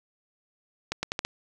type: accelerating click train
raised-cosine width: 0.2 ms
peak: -11 dBFS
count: 5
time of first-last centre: 0.92-1.25 s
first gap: 110 ms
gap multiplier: 0.81
effects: none